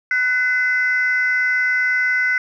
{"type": "tone pair together", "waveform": "sine", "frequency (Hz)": [1495, 2037], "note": ["F#6", "C7"], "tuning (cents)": [17, -47], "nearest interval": "perfect fourth", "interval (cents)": 536, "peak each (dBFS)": -17, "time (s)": [0.11, 2.38], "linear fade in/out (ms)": 2, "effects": ["tanh soft clip ceiling -10 dBFS"]}